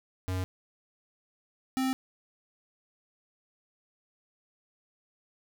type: tone pair in turn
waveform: square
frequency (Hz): 92.6 / 261.9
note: F#2 / C4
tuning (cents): +2 / +2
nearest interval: octave + tritone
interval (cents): 1800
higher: second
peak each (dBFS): -30 / -27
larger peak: second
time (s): 0.28-0.44 / 1.77-1.93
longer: neither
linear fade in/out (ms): 0
effects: none